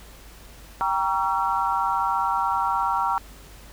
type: chord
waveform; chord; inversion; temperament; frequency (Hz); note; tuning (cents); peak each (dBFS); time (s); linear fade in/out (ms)
sine; G diminished seventh; none; just; 784 / 940.8 / 1128.9 / 1354.7; G5 / Bb5 / Db6 / Fb6; 0 / +16 / +31 / +47; -27 / -24 / -28 / -27; 0.81-3.18; 0
effects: added 50 Hz sine -46 dBFS peak until 3.72 s + pink hiss -48 dBFS RMS until 3.72 s